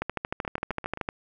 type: two click trains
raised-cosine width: 0.5 ms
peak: -21 / -13 dBFS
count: 5 / 15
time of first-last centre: 0.45-0.974 / 0.02-1.089 s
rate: 7.64 / 13.1 Hz
effects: none